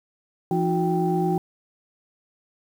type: tone cluster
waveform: sine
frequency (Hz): 170.2 / 316.8 / 365.8 / 784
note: F3 / D#4 / F#4 / G5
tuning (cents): -44 / +31 / -20 / 0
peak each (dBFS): -23 / -28 / -24 / -26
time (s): 0.51-1.38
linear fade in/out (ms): 2
effects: tanh soft clip ceiling -10 dBFS + 8-bit